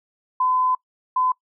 sine tone bursts at uneven times, 1016 Hz, B5, 49 cents sharp, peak -17 dBFS, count 2, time 0.4-0.75 / 1.16-1.32 s, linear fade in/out 5 ms, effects noise-tail reverb RT60 0.1 s tail -23 dB re dry

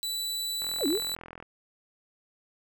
sawtooth tone, 3962 Hz, B7, 5 cents sharp, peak -27 dBFS, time 0.03-1.15 s, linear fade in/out 0 ms
click train, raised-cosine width 0.5 ms, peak -27 dBFS, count 35, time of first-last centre 0.62-1.426 s, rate 42.2 Hz
sine exponential two-way sweep, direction down then up, 878 to 265.4 to 492.1 Hz, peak -24 dBFS, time 0.79-1 s, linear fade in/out 50 ms, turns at 0.87 s
effects none

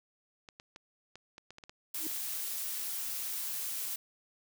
clicks, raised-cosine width 0.2 ms, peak -31 dBFS, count 11, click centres 0.488 / 0.599 / 0.761 / 1.156 / 1.381 / 1.506 / 1.584 / 1.638 / 1.695 / 2.113 / 2.163 s
blue noise, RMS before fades -37 dBFS, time 1.94-3.96 s, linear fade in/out 5 ms
triangle tone with exponential growth, 314.8 Hz, D#4, 20 cents sharp, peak -34 dBFS, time 1.95-2.07 s, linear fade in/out 2 ms, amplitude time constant 25 ms
effects none

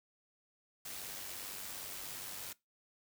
white noise with amplitude modulation, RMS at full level -43 dBFS, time 0.85-2.53 s, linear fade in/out 5 ms, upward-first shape sine, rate 97.2 Hz, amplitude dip 40%, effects noise-tail reverb RT60 0.2 s tail -21 dB re dry

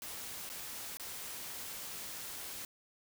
white noise with dropouts, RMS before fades -44 dBFS, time 0.02-2.65 s, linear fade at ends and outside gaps 1 ms, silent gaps 0.492-0.499 / 0.971-0.997 s, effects none

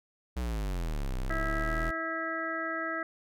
square exponential two-way sweep, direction down then up, 65 to 31.17 to 41.35 Hz, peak -31 dBFS, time 0.36-1.91 s, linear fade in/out 10 ms, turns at 1.15 s
harmonic tone, 325.6 Hz, E4, 21 cents flat, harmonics 1 / 2 / 4 / 5 / 6, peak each -39 / -38 / -36 / -37 / -38 dBFS, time 1.3-3.03 s, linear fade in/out 2 ms
effects none

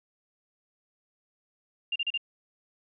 sine tone bursts, 2794 Hz, F7, in tune, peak -26 dBFS, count 4, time 1.92-2.177 s, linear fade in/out 5 ms, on 38 ms, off 35 ms, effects none

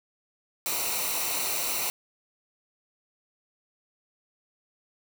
white noise with comb filter, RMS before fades -29 dBFS, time 0.66-1.9 s, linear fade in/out 0 ms, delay 0.6 ms, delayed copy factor -0.65, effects none

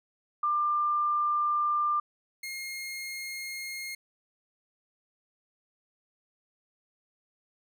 sine / sawtooth tone pair in turn, 1193 / 2140 Hz, D6 / C7, +27 / +38 cents, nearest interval minor seventh, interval 1011 cents, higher second, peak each -24 / -32 dBFS, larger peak first, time 0.43-2 / 2.43-3.95 s, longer first, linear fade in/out 5 ms, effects none

